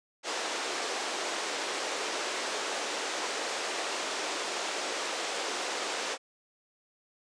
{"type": "band-pass noise", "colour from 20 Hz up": "pink", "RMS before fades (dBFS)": -34, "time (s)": [0.23, 6.18], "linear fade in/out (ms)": 50, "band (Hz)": [370, 7800], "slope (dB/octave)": 24, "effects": ["resampled to 22050 Hz"]}